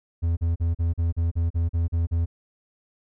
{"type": "tone bursts", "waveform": "triangle", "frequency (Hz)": 83.9, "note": "E2", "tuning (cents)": 31, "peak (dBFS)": -18, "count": 11, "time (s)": [0.22, 2.26], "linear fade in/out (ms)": 20, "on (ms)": 150, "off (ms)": 39, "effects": []}